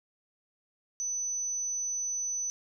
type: tone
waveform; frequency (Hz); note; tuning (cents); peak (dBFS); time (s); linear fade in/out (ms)
sine; 6000; F#8; +23; -30; 1-2.5; 0
effects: none